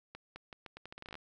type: accelerating click train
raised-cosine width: 0.3 ms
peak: -30 dBFS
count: 15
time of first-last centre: 0.15-1.154 s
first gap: 210 ms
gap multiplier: 0.8
effects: none